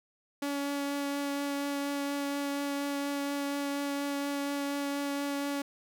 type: tone with vibrato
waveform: sawtooth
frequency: 282.9 Hz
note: C#4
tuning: 35 cents sharp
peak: -27 dBFS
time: 0.42-5.62 s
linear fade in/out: 5 ms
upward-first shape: triangle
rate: 4.2 Hz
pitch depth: 11 cents each way
effects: none